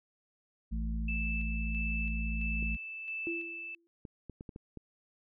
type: harmonic tone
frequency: 55.3 Hz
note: A1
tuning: 9 cents sharp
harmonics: 1 / 3 / 4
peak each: -32 / -42 / -40 dBFS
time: 0.71-2.77 s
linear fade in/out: 20 ms
type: tone with tremolo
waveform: sine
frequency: 2637 Hz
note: E7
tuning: in tune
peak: -35 dBFS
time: 1.08-3.75 s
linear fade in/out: 5 ms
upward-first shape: square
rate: 1.5 Hz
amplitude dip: 40%
type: clicks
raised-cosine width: 3 ms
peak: -31 dBFS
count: 7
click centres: 2.627 / 4.052 / 4.297 / 4.409 / 4.492 / 4.561 / 4.773 s
type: tone with exponential decay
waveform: sine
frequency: 337.9 Hz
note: E4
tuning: 43 cents sharp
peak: -32 dBFS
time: 3.27-3.87 s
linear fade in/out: 0 ms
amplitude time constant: 130 ms
effects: none